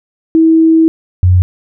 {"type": "tone pair in turn", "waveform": "sine", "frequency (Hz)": [323.5, 90.78], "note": ["E4", "F#2"], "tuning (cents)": [-32, -32], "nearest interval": "octave + minor seventh", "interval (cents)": 2200, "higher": "first", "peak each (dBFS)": -4, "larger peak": "neither", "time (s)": [[0.35, 0.88], [1.23, 1.42]], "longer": "first", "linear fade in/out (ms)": 0, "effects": []}